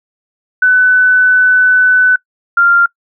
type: tone pair in turn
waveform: sine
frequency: 1500 / 1392.1 Hz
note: F#6 / F6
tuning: +23 / -6 cents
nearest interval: minor second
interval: 129 cents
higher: first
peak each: -5 dBFS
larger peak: neither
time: 0.62-2.16 / 2.57-2.86 s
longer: first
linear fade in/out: 5 ms
effects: noise-tail reverb RT60 0.1 s tail -24 dB re dry